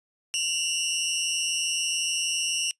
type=tone pair together; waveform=20% pulse; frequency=2752 / 2919 Hz; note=F7 / F#7; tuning=-26 / -24 cents; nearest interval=minor second; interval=102 cents; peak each=-23 dBFS; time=0.34-2.71 s; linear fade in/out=0 ms; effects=noise-tail reverb RT60 0.1 s tail -22 dB re dry + resampled to 24000 Hz